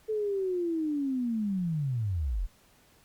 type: linear sweep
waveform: sine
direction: down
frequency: 440 to 34.65 Hz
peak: -27 dBFS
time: 0.08-2.47 s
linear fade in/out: 20 ms
effects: pink hiss -62 dBFS RMS until 3.04 s + Opus 48 kbps